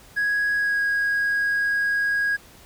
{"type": "tone with pitch glide", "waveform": "triangle", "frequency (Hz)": [1661.2, 1645], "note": ["G#6", "G#6"], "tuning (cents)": [0, -17], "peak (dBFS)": -17, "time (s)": [0.16, 2.37], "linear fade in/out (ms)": 20, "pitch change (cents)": -17, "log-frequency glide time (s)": [0.54, 0.82], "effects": ["tanh soft clip ceiling -15 dBFS", "pink hiss -49 dBFS RMS until 2.65 s"]}